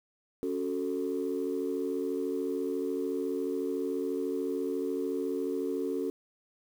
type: chord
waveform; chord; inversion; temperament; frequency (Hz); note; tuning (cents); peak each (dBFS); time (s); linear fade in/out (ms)
sine; F# minor; second; just; 277.5 / 370 / 444; C#4 / F#4 / A4; +2 / 0 / +16; -33; 0.43-6.1; 0
effects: tanh soft clip ceiling -22 dBFS + 9-bit